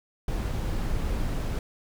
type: noise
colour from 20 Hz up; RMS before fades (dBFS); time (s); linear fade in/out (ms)
brown; -28; 0.28-1.59; 2
effects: none